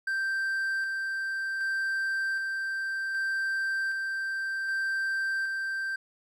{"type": "tone with tremolo", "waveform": "triangle", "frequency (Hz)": 1568, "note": "G6", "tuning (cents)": 0, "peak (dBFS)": -25, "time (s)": [0.07, 5.96], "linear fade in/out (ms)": 5, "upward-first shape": "square", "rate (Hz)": 0.65, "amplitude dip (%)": 25, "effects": []}